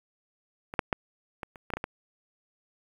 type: clicks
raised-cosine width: 0.5 ms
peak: -22 / -7 / -10 / -20 / -30 / -23 / -11 / -18 / -16 dBFS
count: 9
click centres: 0.739 / 0.792 / 0.928 / 1.432 / 1.558 / 1.703 / 1.737 / 1.77 / 1.841 s
effects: 8-bit

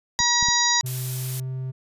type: harmonic tone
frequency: 960 Hz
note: B5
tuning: 49 cents flat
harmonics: 1 / 2 / 4 / 5 / 6 / 7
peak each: -25 / -25 / -25 / -25 / -25 / -25 dBFS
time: 0.19-0.81 s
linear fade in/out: 0 ms
type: clicks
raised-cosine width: 5 ms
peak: -22 dBFS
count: 3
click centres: 0.203 / 0.427 / 0.486 s
type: tone with pitch glide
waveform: triangle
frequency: 128.1 to 130.26 Hz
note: C3 to C3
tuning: -36 to -7 cents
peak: -25 dBFS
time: 0.83-1.72 s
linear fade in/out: 20 ms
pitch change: +29 cents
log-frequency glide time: 1.09-1.49 s
type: noise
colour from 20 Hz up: blue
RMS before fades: -32 dBFS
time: 0.86-1.4 s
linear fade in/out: 2 ms
effects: resampled to 32000 Hz

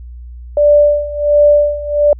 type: tone with tremolo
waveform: sine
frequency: 587.3 Hz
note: D5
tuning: in tune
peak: -4 dBFS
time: 0.57-2.13 s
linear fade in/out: 2 ms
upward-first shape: sine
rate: 1.4 Hz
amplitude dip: 85%
effects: added 60 Hz sine -28 dBFS peak until 2.19 s

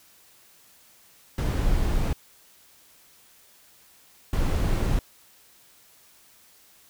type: noise bursts at uneven times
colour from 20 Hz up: brown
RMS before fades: -23 dBFS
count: 2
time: 1.38-2.13 / 4.33-4.99 s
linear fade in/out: 2 ms
effects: white hiss -56 dBFS RMS until 6.89 s

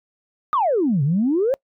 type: exponential two-way sweep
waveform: sine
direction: down then up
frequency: 1261 to 132.2 to 566 Hz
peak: -15 dBFS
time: 0.53-1.54 s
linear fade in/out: 0 ms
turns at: 1.03 s
effects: noise-tail reverb RT60 0.1 s tail -26 dB re dry + tanh soft clip ceiling -11 dBFS

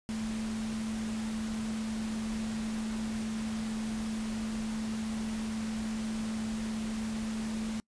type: tone in noise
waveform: sine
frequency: 220 Hz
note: A3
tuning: in tune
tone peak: -32 dBFS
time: 0.09-7.8 s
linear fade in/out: 0 ms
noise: pink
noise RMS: -43 dBFS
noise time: 0.09-7.8 s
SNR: +8 dB
effects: noise-tail reverb RT60 0.1 s tail -26 dB re dry + resampled to 22050 Hz

